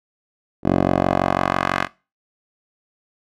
10% pulse tone with band-pass filter sweep, 46.04 Hz, F#1, 8 cents flat, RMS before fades -19 dBFS, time 0.63-1.88 s, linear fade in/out 50 ms, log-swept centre 390 to 1600 Hz, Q 1.3, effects noise-tail reverb RT60 0.3 s tail -20 dB re dry

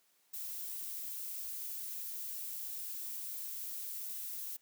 violet noise, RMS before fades -42 dBFS, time 0.33-4.57 s, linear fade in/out 10 ms, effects white hiss -72 dBFS RMS until 4.61 s + high-pass 200 Hz 12 dB/octave

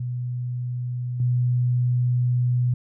sine tone with level steps, 123.47 Hz, B2, in tune, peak -25 / -18 dBFS, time 0-2.74 s, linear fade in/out 5 ms, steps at 1.2 s, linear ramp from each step 2 ms, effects none

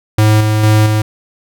square tone with tremolo, 107.5 Hz, A2, 40 cents flat, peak -7 dBFS, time 0.18-1.02 s, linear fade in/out 5 ms, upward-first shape square, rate 2.2 Hz, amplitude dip 35%, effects none

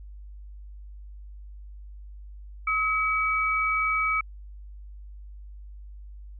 sine tone pair together, 1280 / 2281 Hz, D#6 / C#7, +49 / +49 cents, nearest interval minor seventh, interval 1000 cents, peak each -25 dBFS, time 2.67-4.21 s, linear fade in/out 5 ms, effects added 50 Hz sine -40 dBFS peak until 6.39 s

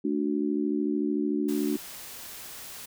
sine chord, D major, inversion second, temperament just, 220.2 / 293.7 / 367.1 Hz, A3 / D4 / F#4, +2 / 0 / -14 cents, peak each -30 / -27 / -31 dBFS, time 0.04-1.77 s, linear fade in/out 10 ms
white noise, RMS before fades -42 dBFS, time 1.48-2.86 s, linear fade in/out 10 ms
effects none

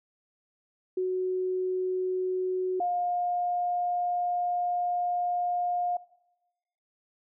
sine tone pair in turn, 370 / 709.9 Hz, F#4 / F5, 0 / +28 cents, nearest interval major seventh, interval 1128 cents, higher second, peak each -25 dBFS, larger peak neither, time 0.97-2.8 / 2.8-5.97 s, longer second, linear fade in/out 5 ms, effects noise-tail reverb RT60 0.9 s tail -20 dB re dry

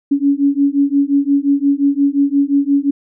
sine beating tone pair, 278.5 / 284.2 Hz, C#4 / C#4, +8 / +43 cents, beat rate 5.7 Hz, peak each -14 dBFS, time 0.11-2.91 s, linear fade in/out 10 ms, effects none

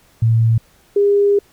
sine tone pair in turn, 113.6 / 404.8 Hz, A#2 / G#4, -44 / -44 cents, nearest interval octave + minor seventh, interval 2200 cents, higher second, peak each -10 dBFS, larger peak neither, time 0.22-0.58 / 0.96-1.39 s, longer second, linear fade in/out 5 ms, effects pink hiss -53 dBFS RMS until 1.52 s

